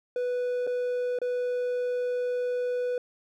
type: tone with dropouts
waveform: triangle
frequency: 493.9 Hz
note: B4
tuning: in tune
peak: -24 dBFS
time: 0.16-2.98 s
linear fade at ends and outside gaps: 2 ms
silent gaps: 0.668-0.673 / 1.188-1.216 s
effects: none